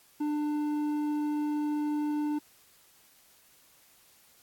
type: tone with hard clipping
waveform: sine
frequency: 297.8 Hz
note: D4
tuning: 24 cents sharp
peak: -29 dBFS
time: 0.2-2.39 s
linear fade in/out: 10 ms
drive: 6 dB
effects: white hiss -61 dBFS RMS until 4.42 s + AAC 64 kbps